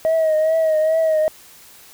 sine tone with vibrato, 634 Hz, D#5, 32 cents sharp, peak -12 dBFS, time 0.05-1.28 s, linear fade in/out 0 ms, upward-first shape triangle, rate 2.4 Hz, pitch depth 50 cents each way, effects tanh soft clip ceiling -12 dBFS + white hiss -45 dBFS RMS until 1.93 s

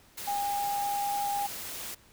sine tone in noise, 810 Hz, G#5, 43 cents flat, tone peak -28 dBFS, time 0.27-1.47 s, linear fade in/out 10 ms, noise white, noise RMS -39 dBFS, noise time 0.17-1.95 s, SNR +8 dB, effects pink hiss -59 dBFS RMS until 2.12 s

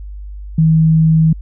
sine tone, 160 Hz, D#3, 49 cents sharp, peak -7 dBFS, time 0.58-1.33 s, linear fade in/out 5 ms, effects added 50 Hz sine -26 dBFS peak until 1.41 s

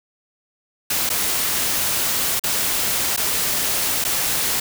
white noise with dropouts, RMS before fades -21 dBFS, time 0.9-4.6 s, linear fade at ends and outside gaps 5 ms, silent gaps 1.093-1.1 / 2.396-2.437 / 3.164-3.174 / 4.041-4.048 s, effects none

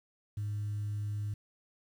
sine tone, 103.83 Hz, G#2, in tune, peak -31 dBFS, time 0.37-1.34 s, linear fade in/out 5 ms, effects tanh soft clip ceiling -30 dBFS + 10-bit

